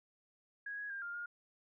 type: tone with pitch steps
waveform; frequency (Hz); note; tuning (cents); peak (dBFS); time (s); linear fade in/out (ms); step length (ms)
sine; 1654 / 1666 / 1600 / 1402 / 1420; G#6 / G#6 / G6 / F6 / F6; -8 / +5 / +35 / +6 / +28; -40; 0.66-1.26; 5; 120
effects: none